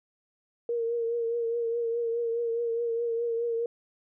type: tone with vibrato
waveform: sine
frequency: 465.7 Hz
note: A#4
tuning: 2 cents flat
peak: -26 dBFS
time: 0.69-3.66 s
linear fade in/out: 2 ms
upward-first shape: triangle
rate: 4.8 Hz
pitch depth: 41 cents each way
effects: none